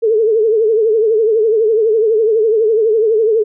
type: tone with vibrato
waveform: sine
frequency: 440.1 Hz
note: A4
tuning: in tune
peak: -9 dBFS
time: 0.02-3.44 s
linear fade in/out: 20 ms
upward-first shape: triangle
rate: 12 Hz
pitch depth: 110 cents each way
effects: none